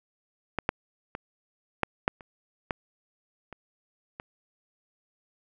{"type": "clicks", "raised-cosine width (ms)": 0.5, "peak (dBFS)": [-12, -8, -19, -8, -7, -30, -13, -26, -22], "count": 9, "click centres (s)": [0.587, 0.691, 1.151, 1.833, 2.079, 2.208, 2.708, 3.527, 4.199], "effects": []}